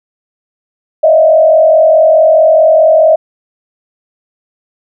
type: tone with frequency modulation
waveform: sine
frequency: 635 Hz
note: D#5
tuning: 35 cents sharp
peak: -3 dBFS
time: 1.03-3.16 s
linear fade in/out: 10 ms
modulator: 44.7 Hz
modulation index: 0.85
effects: none